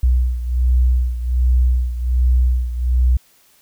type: beating tone pair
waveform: sine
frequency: 61.74 / 63.04 Hz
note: B1 / B1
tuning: 0 / +36 cents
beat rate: 1.3 Hz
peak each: -14 / -19 dBFS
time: 0.03-3.17 s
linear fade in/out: 5 ms
effects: white hiss -54 dBFS RMS until 3.61 s